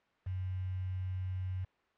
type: tone with quantisation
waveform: sine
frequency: 92.8 Hz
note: F#2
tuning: 6 cents sharp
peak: -34 dBFS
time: 0.26-1.65 s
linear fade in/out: 10 ms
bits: 9
effects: white hiss -71 dBFS RMS until 1.97 s + low-pass 2000 Hz 12 dB/octave